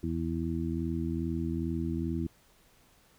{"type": "harmonic tone", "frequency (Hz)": 82.41, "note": "E2", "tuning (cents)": 0, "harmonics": [1, 2, 3, 4], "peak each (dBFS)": [-35, -35, -35, -35], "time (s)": [0.03, 2.27], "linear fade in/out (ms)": 5, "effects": ["pink hiss -63 dBFS RMS until 3.18 s"]}